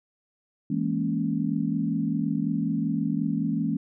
sine chord, A# half-diminished seventh, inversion second, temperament equal, 164.81 / 207.7 / 233.1 / 277.2 Hz, E3 / G#3 / A#3 / C#4, 0 / 0 / 0 / 0 cents, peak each -29 dBFS, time 0.7-3.77 s, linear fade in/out 5 ms, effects none

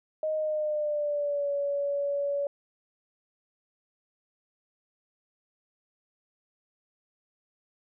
sine tone with pitch glide, 622.3 to 567.4 Hz, D#5 to C#5, 0 to +40 cents, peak -26 dBFS, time 0.23-2.47 s, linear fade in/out 2 ms, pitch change -160 cents, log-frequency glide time 0.35-1.51 s, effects none

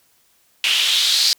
white noise with band-pass filter sweep, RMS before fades -17 dBFS, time 0.64-1.33 s, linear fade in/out 0 ms, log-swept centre 2800 to 4600 Hz, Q 4.1, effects white hiss -59 dBFS RMS until 1.38 s

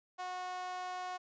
sawtooth tone with high-pass filter, 365.3 Hz, F#4, 22 cents flat, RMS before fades -41 dBFS, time 0.18-1.18 s, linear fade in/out 20 ms, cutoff 840 Hz, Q 6.2, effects resampled to 16000 Hz

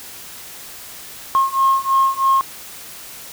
sine beating tone pair, 1074 / 1077.1 Hz, C6 / C6, +45 / +50 cents, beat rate 3.1 Hz, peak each -16 / -15 dBFS, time 1.35-2.41 s, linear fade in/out 0 ms, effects tanh soft clip ceiling -7 dBFS + white hiss -36 dBFS RMS until 3.32 s

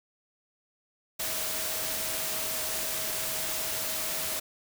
sine tone in noise, 638 Hz, D#5, 43 cents sharp, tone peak -43 dBFS, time 1.19-4.4 s, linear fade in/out 10 ms, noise white, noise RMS -32 dBFS, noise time 1.19-4.4 s, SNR -14 dB, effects none

